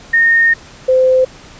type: tone pair in turn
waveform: sine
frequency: 1839 / 516.1 Hz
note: A#6 / C5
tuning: -24 / -24 cents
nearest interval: octave + minor seventh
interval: 2200 cents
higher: first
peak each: -7 dBFS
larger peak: neither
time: 0.13-0.54 / 0.88-1.25 s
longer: first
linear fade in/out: 10 ms
effects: pink hiss -38 dBFS RMS until 1.59 s + resampled to 16000 Hz

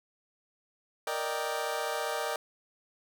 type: chord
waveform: 25% pulse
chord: Eb major seventh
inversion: second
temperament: equal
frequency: 466.2 / 587.3 / 622.3 / 784 Hz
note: Bb4 / D5 / Eb5 / G5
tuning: 0 / 0 / 0 / 0 cents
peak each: -33 dBFS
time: 1.07-2.36 s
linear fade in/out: 2 ms
effects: none

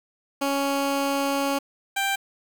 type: tone pair in turn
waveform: 15% pulse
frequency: 278 / 786.3 Hz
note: C#4 / G5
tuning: +5 / +5 cents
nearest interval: octave + tritone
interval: 1800 cents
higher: second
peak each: -16 / -16 dBFS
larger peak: neither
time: 0.41-1.59 / 1.96-2.16 s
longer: first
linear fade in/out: 10 ms
effects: 8-bit

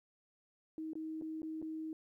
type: tone with dropouts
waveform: sine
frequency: 316.4 Hz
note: D#4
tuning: 29 cents sharp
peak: -39 dBFS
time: 0.78-1.93 s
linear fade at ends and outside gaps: 1 ms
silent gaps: 0.933-0.954 / 1.213-1.221 / 1.419-1.43 / 1.617-1.625 s
effects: 13-bit

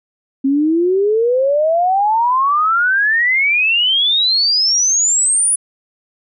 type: exponential sweep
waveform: sine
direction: up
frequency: 265.2 to 10000 Hz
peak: -11 dBFS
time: 0.44-5.56 s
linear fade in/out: 10 ms
effects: none

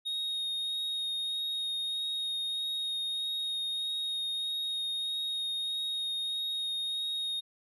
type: tone with vibrato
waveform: triangle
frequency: 3729 Hz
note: A#7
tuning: in tune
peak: -30 dBFS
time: 0.05-7.41 s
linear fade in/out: 20 ms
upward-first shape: sine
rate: 1.6 Hz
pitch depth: 10 cents each way
effects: none

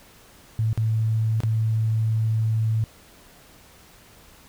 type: tone with dropouts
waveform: sine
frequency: 110.9 Hz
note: A2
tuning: 14 cents sharp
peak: -19 dBFS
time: 0.59-2.84 s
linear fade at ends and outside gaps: 0 ms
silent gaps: 0.73-0.776 / 1.404-1.435 s
effects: pink hiss -51 dBFS RMS until 4.48 s

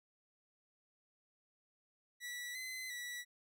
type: tone with pitch steps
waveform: sawtooth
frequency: 1951 / 2040 / 1949 Hz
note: B6 / C7 / B6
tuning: -22 / -44 / -23 cents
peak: -39 dBFS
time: 2.2-3.25 s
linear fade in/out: 50 ms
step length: 350 ms
effects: none

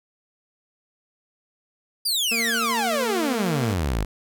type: exponential sweep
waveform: sawtooth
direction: down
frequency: 4926 to 46.25 Hz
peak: -18 dBFS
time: 2.05-4.05 s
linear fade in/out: 10 ms
type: tone with tremolo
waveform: 25% pulse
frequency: 230 Hz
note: A#3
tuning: 23 cents flat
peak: -23 dBFS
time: 2.31-3.74 s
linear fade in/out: 10 ms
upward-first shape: triangle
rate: 13 Hz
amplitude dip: 25%
effects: none

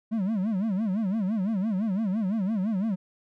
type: tone with vibrato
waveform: triangle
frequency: 204.4 Hz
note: G#3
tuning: 27 cents flat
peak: -22 dBFS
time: 0.11-2.96 s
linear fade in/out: 20 ms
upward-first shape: sine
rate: 5.9 Hz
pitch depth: 200 cents each way
effects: none

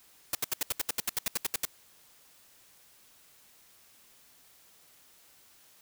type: noise bursts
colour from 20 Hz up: white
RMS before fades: -29 dBFS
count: 15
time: 0.33-1.652 s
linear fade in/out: 2 ms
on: 20 ms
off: 73 ms
effects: white hiss -60 dBFS RMS until 5.81 s

